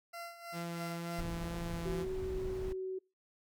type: tone with tremolo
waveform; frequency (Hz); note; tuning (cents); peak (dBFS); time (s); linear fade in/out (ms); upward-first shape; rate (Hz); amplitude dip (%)
20% pulse; 684; F5; -36; -37; 0.13-1.21; 10; sine; 3.1; 70
type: tone with vibrato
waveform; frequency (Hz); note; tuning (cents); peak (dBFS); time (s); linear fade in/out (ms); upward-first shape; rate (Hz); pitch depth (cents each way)
sawtooth; 169.4; E3; +48; -35; 0.52-2.06; 50; triangle; 2.1; 11
type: noise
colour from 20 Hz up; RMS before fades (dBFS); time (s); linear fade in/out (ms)
brown; -42; 1.18-2.73; 10
type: tone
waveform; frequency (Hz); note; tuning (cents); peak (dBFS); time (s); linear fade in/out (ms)
sine; 376.1; F#4; +28; -36; 1.85-2.99; 10
effects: noise-tail reverb RT60 0.3 s tail -26 dB re dry